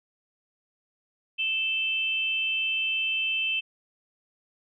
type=tone pair together; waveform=sine; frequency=2637 / 3100 Hz; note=E7 / G7; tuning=0 / -20 cents; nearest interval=minor third; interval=280 cents; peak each=-26 / -29 dBFS; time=1.38-3.61 s; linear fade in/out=20 ms; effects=none